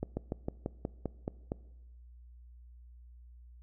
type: slowing click train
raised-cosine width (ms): 2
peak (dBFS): -20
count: 9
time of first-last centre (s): 0.03-1.519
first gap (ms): 140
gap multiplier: 1.08
effects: noise-tail reverb RT60 1.0 s tail -21 dB re dry + added 60 Hz sine -51 dBFS peak until 3.62 s